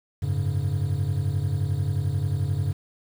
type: chord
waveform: triangle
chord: F# suspended second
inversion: none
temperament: equal with one note detuned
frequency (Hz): 92.5 / 103.83 / 140.44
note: F#2 / G#2 / C#3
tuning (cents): 0 / 0 / +23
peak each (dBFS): -25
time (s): 0.22-2.73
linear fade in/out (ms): 10
effects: 8-bit